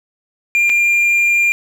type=tone with dropouts; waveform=triangle; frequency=2396 Hz; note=D7; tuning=34 cents sharp; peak=-9 dBFS; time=0.55-1.52 s; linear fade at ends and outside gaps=0 ms; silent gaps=0.695-0.699 s; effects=none